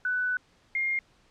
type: tone pair in turn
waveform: sine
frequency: 1493 / 2125 Hz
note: F#6 / C7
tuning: +15 / +26 cents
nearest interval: tritone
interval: 611 cents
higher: second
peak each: -25 dBFS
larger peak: neither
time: 0.05-0.37 / 0.75-0.99 s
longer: first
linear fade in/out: 2 ms
effects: pink hiss -63 dBFS RMS until 1.3 s + low-pass 6000 Hz 12 dB/octave